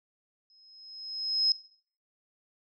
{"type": "tone with exponential growth", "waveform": "sine", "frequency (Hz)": 5130, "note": "E8", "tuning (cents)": -48, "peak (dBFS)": -20, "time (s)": [0.5, 1.52], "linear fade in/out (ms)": 1, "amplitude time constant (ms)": 220, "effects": ["noise-tail reverb RT60 0.5 s tail -19 dB re dry"]}